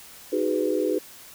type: chord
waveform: sine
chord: G# minor seventh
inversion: second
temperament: just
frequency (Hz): 311.5 / 373.8 / 415.3 / 498.4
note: D#4 / F#4 / G#4 / B4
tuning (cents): +2 / +18 / 0 / +16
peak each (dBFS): -27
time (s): 0.32-0.99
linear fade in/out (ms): 10
effects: white hiss -46 dBFS RMS until 1.34 s